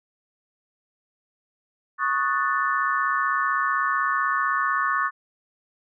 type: chord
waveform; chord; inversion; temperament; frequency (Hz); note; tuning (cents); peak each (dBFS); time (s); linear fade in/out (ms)
sine; D# half-diminished seventh; third; equal; 1108.7 / 1244.5 / 1480 / 1760; C#6 / D#6 / F#6 / A6; 0 / 0 / 0 / 0; -24 / -27 / -28 / -27; 1.98-5.11; 50
effects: none